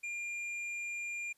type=tone with hard clipping; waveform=sine; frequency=2400 Hz; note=D7; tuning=37 cents sharp; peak=-38 dBFS; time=0.03-1.33 s; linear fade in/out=10 ms; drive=5 dB; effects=white hiss -72 dBFS RMS until 1.37 s + resampled to 32000 Hz